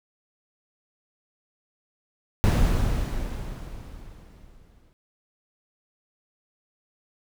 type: noise with exponential decay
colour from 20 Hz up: brown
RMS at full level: -17 dBFS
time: 2.44-4.93 s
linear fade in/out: 0 ms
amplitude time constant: 540 ms
effects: none